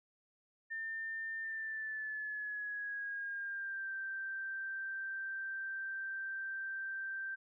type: tone with pitch glide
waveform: sine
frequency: 1800 to 1567 Hz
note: A6 to G6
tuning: +39 to -1 cents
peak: -38 dBFS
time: 0.7-7.36 s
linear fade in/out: 20 ms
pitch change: -240 cents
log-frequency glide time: 1.4-3.91 s
effects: none